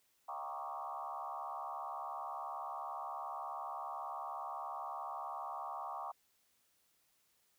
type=tone with frequency modulation; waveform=sine; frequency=944 Hz; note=A#5; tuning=22 cents sharp; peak=-40 dBFS; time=0.28-6.12 s; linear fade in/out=10 ms; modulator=71.4 Hz; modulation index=3.7; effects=white hiss -75 dBFS RMS until 7.58 s